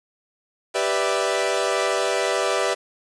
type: chord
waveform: sawtooth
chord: E minor seventh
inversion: first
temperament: equal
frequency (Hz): 392 / 493.9 / 587.3 / 659.3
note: G4 / B4 / D5 / E5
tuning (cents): 0 / 0 / 0 / 0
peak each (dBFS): -22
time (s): 0.74-2.75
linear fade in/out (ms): 20
effects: resampled to 22050 Hz + 7-bit